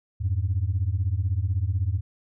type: beating tone pair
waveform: sine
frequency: 86.1 / 102.1 Hz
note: F2 / G#2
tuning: -24 / -29 cents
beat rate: 16 Hz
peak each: -24 dBFS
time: 0.2-2.01 s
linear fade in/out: 20 ms
effects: tanh soft clip ceiling -16 dBFS